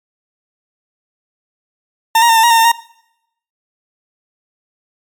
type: tone with pitch steps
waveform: 40% pulse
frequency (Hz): 904 / 941 / 909 / 895 / 946 / 915 / 906 / 932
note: A5 / A#5 / A#5 / A5 / A#5 / A#5 / A#5 / A#5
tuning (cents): +47 / +16 / -44 / +29 / +25 / -32 / -50 / -1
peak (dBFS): -6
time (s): 2.15-2.718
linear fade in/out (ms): 5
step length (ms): 71
effects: noise-tail reverb RT60 0.8 s tail -22 dB re dry + MP3 96 kbps